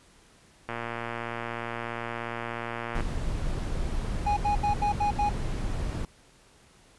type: click train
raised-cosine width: 0.5 ms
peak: -18 dBFS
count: 272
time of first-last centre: 0.69-3.006 s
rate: 117 Hz
type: noise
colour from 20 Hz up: brown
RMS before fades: -30 dBFS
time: 2.95-6.05 s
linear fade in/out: 2 ms
type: tone bursts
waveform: triangle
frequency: 827 Hz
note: G#5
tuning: 8 cents flat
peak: -21 dBFS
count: 6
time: 4.26-5.295 s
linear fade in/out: 10 ms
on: 110 ms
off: 75 ms
effects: pink hiss -58 dBFS RMS until 6.98 s + resampled to 24000 Hz